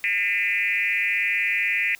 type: tone with frequency modulation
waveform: sine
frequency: 2217 Hz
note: C#7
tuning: in tune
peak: -20 dBFS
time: 0.04-1.95 s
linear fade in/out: 0 ms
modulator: 198 Hz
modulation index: 1.8
effects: white hiss -51 dBFS RMS until 1.99 s